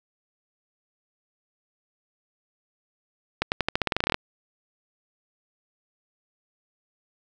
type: accelerating click train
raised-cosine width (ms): 0.3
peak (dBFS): -6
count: 15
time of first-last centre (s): 3.42-4.144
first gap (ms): 99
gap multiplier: 0.89
effects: none